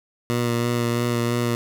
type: tone with vibrato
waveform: 15% pulse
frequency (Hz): 119.3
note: A#2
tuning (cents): +41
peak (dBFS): -14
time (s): 0.3-1.55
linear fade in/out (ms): 0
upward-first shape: sine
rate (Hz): 3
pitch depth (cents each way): 18
effects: none